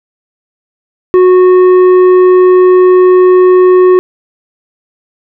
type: tone with tanh clipping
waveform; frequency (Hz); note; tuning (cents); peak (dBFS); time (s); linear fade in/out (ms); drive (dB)
sine; 366.8; F#4; -15; -3; 1.14-3.99; 0; 8
effects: none